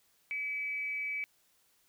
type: tone with frequency modulation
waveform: sine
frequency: 2291 Hz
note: D7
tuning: 44 cents flat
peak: -33 dBFS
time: 0.31-1.24 s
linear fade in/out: 0 ms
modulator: 256 Hz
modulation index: 0.28
effects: white hiss -70 dBFS RMS until 1.88 s